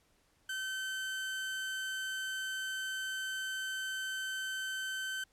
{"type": "tone", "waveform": "30% pulse", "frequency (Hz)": 1538, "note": "G6", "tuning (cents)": -33, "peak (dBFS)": -33, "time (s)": [0.49, 5.24], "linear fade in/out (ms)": 5, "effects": ["pink hiss -71 dBFS RMS until 5.32 s", "low-pass 12000 Hz 12 dB/octave"]}